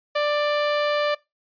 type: tone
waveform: sawtooth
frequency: 590 Hz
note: D5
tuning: 8 cents sharp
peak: -16 dBFS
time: 0.15-1.15 s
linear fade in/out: 10 ms
effects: noise-tail reverb RT60 0.2 s tail -21 dB re dry + resampled to 11025 Hz